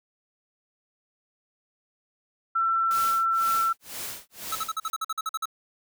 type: tone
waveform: sine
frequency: 1343 Hz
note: E6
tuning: 32 cents sharp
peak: -21 dBFS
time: 2.55-3.73 s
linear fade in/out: 10 ms
type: noise with tremolo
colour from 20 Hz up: white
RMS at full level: -34 dBFS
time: 2.91-4.9 s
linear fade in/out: 0 ms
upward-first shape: sine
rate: 2 Hz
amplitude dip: 100%
type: tone bursts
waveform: square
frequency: 1300 Hz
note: E6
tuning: 24 cents flat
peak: -27 dBFS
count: 12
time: 4.52-5.456 s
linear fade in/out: 5 ms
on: 34 ms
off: 48 ms
effects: none